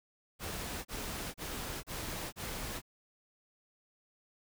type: noise bursts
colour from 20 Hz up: pink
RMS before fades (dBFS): -40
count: 5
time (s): 0.39-2.818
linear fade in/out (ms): 50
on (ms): 460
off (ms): 32
effects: none